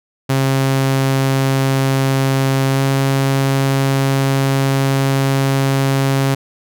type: tone with pitch glide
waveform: sawtooth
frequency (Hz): 134.7 to 136.03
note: C#3 to C#3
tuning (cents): -49 to -32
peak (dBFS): -9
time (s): 0.29-6.35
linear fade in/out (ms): 10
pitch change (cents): +17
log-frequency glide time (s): 2.68-2.82
effects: none